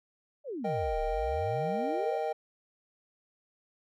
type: exponential two-way sweep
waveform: sine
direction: down then up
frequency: 626 to 32.53 to 626 Hz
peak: -34 dBFS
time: 0.44-2.2 s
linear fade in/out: 50 ms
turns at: 1.01 s
type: chord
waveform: triangle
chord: Eb major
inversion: second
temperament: equal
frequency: 466.2 / 622.3 / 784 Hz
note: Bb4 / Eb5 / G5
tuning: 0 / 0 / 0 cents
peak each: -32 dBFS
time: 0.64-2.33 s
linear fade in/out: 10 ms
effects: none